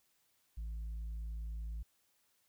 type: tone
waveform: sine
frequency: 55 Hz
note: A1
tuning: in tune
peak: -36 dBFS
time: 0.57-1.83 s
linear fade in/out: 10 ms
effects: tanh soft clip ceiling -38 dBFS + white hiss -75 dBFS RMS until 2.48 s